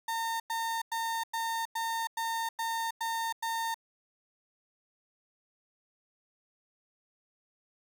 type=tone bursts; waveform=35% pulse; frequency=911 Hz; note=A#5; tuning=40 cents flat; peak=-29 dBFS; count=9; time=0.08-3.744 s; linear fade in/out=5 ms; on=320 ms; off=98 ms; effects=11-bit